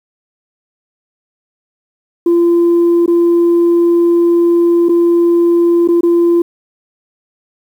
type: tone with dropouts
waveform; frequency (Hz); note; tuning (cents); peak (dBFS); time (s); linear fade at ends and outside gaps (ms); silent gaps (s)
sine; 342.7; F4; -33; -5; 2.26-6.42; 5; 3.061-3.078 / 4.886-4.892 / 5.876-5.886 / 6.009-6.032
effects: tanh soft clip ceiling -5 dBFS + 7-bit